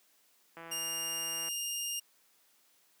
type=click train; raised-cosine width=0.5 ms; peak=-32 dBFS; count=153; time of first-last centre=0.57-1.486 s; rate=166 Hz
type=tone; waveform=15% pulse; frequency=2820 Hz; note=F7; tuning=16 cents sharp; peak=-27 dBFS; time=0.71-2 s; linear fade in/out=10 ms
effects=white hiss -68 dBFS RMS until 3 s + high-pass 200 Hz 12 dB/octave